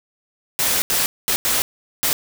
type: noise bursts at uneven times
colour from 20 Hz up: white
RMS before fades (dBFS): -19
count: 5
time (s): 0.59-0.82 / 0.9-1.06 / 1.28-1.36 / 1.45-1.62 / 2.03-2.13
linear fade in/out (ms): 0
effects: none